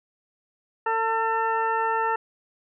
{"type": "harmonic tone", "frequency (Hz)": 449.3, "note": "A4", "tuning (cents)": 36, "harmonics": [1, 2, 3, 4, 6], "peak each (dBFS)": [-29, -24, -28, -31, -41], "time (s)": [0.86, 2.16], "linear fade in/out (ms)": 5, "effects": []}